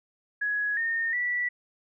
sine tone with pitch steps, 1675 / 1832 / 1957 Hz, G#6 / A#6 / B6, +14 / -31 / -16 cents, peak -25 dBFS, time 0.41-1.49 s, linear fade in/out 10 ms, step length 360 ms, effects none

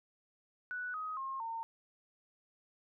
sine tone with pitch steps, 1480 / 1259 / 1071 / 911 Hz, F#6 / D#6 / C6 / A#5, 0 / +20 / +40 / -40 cents, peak -37 dBFS, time 0.71-1.63 s, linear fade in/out 0 ms, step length 230 ms, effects none

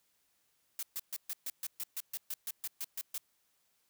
blue noise bursts, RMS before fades -38 dBFS, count 15, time 0.79-3.18 s, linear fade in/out 2 ms, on 38 ms, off 130 ms, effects white hiss -75 dBFS RMS until 3.89 s

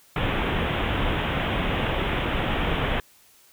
pink low-pass noise, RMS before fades -25 dBFS, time 0.16-3 s, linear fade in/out 2 ms, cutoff 3500 Hz, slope 96 dB/octave, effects white hiss -56 dBFS RMS until 3.52 s

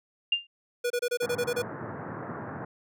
sine tone with exponential decay, 2800 Hz, F7, 4 cents sharp, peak -18 dBFS, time 0.32-0.47 s, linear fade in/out 5 ms, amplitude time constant 31 ms
square tone bursts, 485 Hz, B4, 31 cents flat, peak -26 dBFS, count 9, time 0.84-1.623 s, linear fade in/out 10 ms, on 63 ms, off 27 ms
pink band-pass noise, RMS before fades -38 dBFS, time 1.22-2.65 s, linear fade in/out 5 ms, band 100 to 1700 Hz, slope 48 dB/octave
effects none

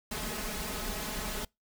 pink noise with comb filter, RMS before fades -36 dBFS, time 0.11-1.45 s, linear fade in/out 5 ms, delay 4.7 ms, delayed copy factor +0.9, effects noise-tail reverb RT60 0.2 s tail -26 dB re dry

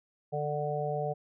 harmonic tone, 148.1 Hz, D3, 15 cents sharp, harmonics 1 / 3 / 4 / 5, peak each -35 / -35 / -35 / -35 dBFS, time 0.32-1.14 s, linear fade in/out 20 ms, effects none

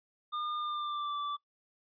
square tone with pitch glide, 1211 to 1163.7 Hz, D#6 to D6, -47 to -16 cents, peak -34 dBFS, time 0.32-1.37 s, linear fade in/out 20 ms, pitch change -69 cents, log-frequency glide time 0.57-1.18 s, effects noise-tail reverb RT60 0.1 s tail -20 dB re dry + resampled to 11025 Hz

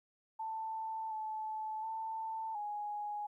sine tone with pitch steps, 886 / 869 / 889 / 832 Hz, A5 / A5 / A5 / G#5, +12 / -22 / +18 / +3 cents, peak -37 dBFS, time 0.39-3.27 s, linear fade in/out 10 ms, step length 720 ms, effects 13-bit

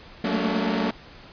sawtooth tone cluster, 185.7 / 213.8 / 222.4 / 231.9 / 287 Hz, F#3 / A3 / A3 / A#3 / D4, +7 / -49 / +19 / -9 / -40 cents, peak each -25 dBFS, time 0.24-0.91 s, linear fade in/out 5 ms, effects pink hiss -46 dBFS RMS until 1.32 s + resampled to 11025 Hz

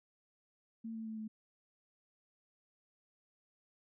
sine tone with pitch steps, 225.8 / 222.9 / 220.1 / 217.4 Hz, A3 / A3 / A3 / A3, +45 / +23 / +1 / -21 cents, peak -40 dBFS, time 0.84-1.28 s, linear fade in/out 10 ms, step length 110 ms, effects none

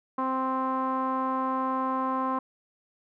sawtooth tone with low-pass filter, 261.6 Hz, C4, in tune, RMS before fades -28 dBFS, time 0.18-2.39 s, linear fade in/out 5 ms, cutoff 1100 Hz, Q 6.8, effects none

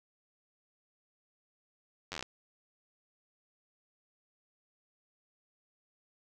slowing click train, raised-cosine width 0.2 ms, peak -21 dBFS, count 9, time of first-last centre 2.12-2.226 s, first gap 10 ms, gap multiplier 1.08, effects none

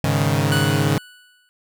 sawtooth chord, Ab suspended fourth, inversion none, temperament equal, 103.83 / 138.59 / 155.56 Hz, Ab2 / Db3 / Eb3, 0 / 0 / 0 cents, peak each -18 / -16 / -17 dBFS, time 0.04-0.98 s, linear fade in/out 0 ms
25% pulse tone with exponential decay, 1480 Hz, F#6, in tune, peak -16 dBFS, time 0.52-1.49 s, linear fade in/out 0 ms, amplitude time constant 210 ms
effects none

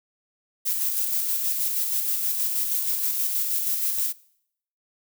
violet noise with tremolo, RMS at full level -24 dBFS, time 0.65-4.13 s, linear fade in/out 20 ms, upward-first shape square, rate 6.3 Hz, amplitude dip 30%, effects noise-tail reverb RT60 0.7 s tail -22 dB re dry

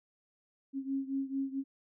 sine beating tone pair, 270 / 274.5 Hz, C#4 / C#4, -45 / -17 cents, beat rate 4.5 Hz, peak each -34 / -37 dBFS, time 0.73-1.64 s, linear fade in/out 50 ms, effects none

